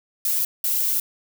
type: noise bursts at uneven times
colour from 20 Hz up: violet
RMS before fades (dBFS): -22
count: 2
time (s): 0.25-0.45 / 0.64-1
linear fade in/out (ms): 2
effects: none